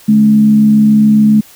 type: tone with frequency modulation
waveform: sine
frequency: 213.5 Hz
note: G#3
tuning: 48 cents sharp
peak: -4 dBFS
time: 0.08-1.41 s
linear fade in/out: 10 ms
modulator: 67 Hz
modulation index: 0.33
effects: white hiss -40 dBFS RMS until 1.55 s